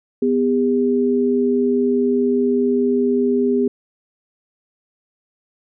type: tone pair together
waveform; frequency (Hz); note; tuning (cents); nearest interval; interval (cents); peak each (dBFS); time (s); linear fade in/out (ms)
sine; 248.9 / 404.1; B3 / G#4; +14 / -47; minor sixth; 839; -17; 0.22-3.68; 5
effects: none